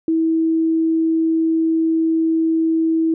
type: tone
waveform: sine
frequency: 324.2 Hz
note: E4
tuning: 29 cents flat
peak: -14 dBFS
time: 0.08-3.14 s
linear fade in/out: 2 ms
effects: none